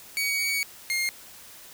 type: tone pair in turn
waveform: sawtooth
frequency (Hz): 2251 / 2129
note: C#7 / C7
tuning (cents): +26 / +30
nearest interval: minor second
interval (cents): 96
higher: first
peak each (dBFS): -21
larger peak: neither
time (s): 0.17-0.63 / 0.9-1.09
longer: first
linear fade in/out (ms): 0
effects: white hiss -47 dBFS RMS until 1.73 s